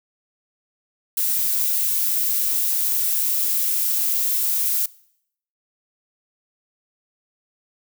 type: noise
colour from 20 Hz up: violet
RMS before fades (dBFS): -21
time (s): 1.17-4.86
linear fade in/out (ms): 5
effects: noise-tail reverb RT60 0.7 s tail -22 dB re dry